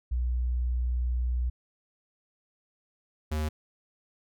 sine / square tone pair in turn, 61.2 / 76.9 Hz, B1 / D#2, -15 / -20 cents, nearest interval major third, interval 395 cents, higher second, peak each -25 / -28 dBFS, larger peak first, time 0.11-1.5 / 3.31-3.49 s, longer first, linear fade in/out 10 ms, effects none

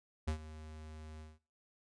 square tone with ADSR envelope, 77.78 Hz, D#2, in tune, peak -32 dBFS, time 0.27-1.39 s, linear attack 13 ms, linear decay 92 ms, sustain -16 dB, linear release 190 ms, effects noise-tail reverb RT60 0.4 s tail -21 dB re dry + resampled to 22050 Hz

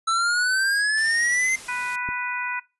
square exponential sweep, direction up, 1318.5 to 2093 Hz, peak -20 dBFS, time 0.07-1.56 s, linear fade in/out 10 ms
white noise, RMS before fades -40 dBFS, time 0.97-1.96 s, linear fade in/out 5 ms
harmonic tone, 493.9 Hz, B4, in tune, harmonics 2 / 3 / 4 / 5, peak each -31 / -30 / -32 / -30 dBFS, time 1.68-2.6 s, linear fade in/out 10 ms
click, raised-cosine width 3 ms, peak -23 dBFS, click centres 2.089 s
effects noise-tail reverb RT60 0.3 s tail -23 dB re dry + resampled to 24000 Hz

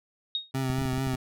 sine tone with exponential decay, 3737 Hz, A#7, 4 cents sharp, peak -23 dBFS, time 0.35-0.51 s, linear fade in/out 1 ms, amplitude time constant 34 ms
25% pulse tone with vibrato, 131.2 Hz, C3, 5 cents sharp, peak -23 dBFS, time 0.54-1.16 s, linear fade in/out 10 ms, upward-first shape triangle, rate 4.6 Hz, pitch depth 43 cents each way
clicks, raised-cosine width 5 ms, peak -22 dBFS, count 8, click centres 0.701 / 0.786 / 0.818 / 0.856 / 0.932 / 0.98 / 1.071 / 1.138 s
effects none

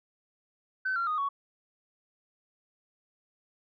sine tone with pitch steps, 1525 / 1374.4 / 1238.7 / 1116.4 Hz, G6 / F6 / D#6 / C#6, -48 / -28 / -8 / +12 cents, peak -26 dBFS, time 0.85-1.29 s, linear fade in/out 10 ms, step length 110 ms, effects tanh soft clip ceiling -23 dBFS

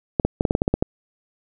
clicks, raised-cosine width 2 ms, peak -4 dBFS, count 10, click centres 0.198 / 0.25 / 0.409 / 0.452 / 0.509 / 0.551 / 0.619 / 0.679 / 0.74 / 0.825 s, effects none

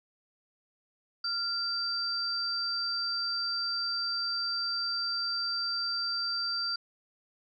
sine tone pair together, 1391 / 4685 Hz, F6 / D8, -7 / -5 cents, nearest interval octave + major sixth, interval 2102 cents, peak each -36 / -30 dBFS, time 1.24-6.76 s, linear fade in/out 5 ms, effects none

